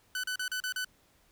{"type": "tone bursts", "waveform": "sawtooth", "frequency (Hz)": 1500, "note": "F#6", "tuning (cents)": 23, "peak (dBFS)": -28, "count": 6, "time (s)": [0.15, 0.846], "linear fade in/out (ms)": 2, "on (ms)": 86, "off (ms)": 36, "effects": ["pink hiss -66 dBFS RMS until 1.31 s"]}